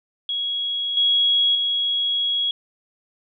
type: tone with level steps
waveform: sine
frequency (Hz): 3322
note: G#7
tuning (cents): 0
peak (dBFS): -22 / -15 / -19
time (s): 0.29-2.51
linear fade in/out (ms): 2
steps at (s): 0.97 / 1.55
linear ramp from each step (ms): 2
effects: none